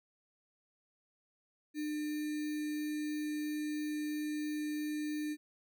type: tone with sample-and-hold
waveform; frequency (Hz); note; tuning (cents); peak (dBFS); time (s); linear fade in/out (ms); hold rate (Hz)
sine; 301.5; D4; +46; -34; 1.74-5.37; 50; 2100
effects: none